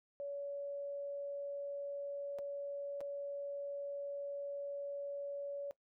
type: tone with dropouts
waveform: sine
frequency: 566 Hz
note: C#5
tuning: 36 cents sharp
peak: -39 dBFS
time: 0.2-5.71 s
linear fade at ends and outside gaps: 0 ms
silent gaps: 2.386-2.39 / 3.006-3.012 s
effects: noise-tail reverb RT60 0.1 s tail -19 dB re dry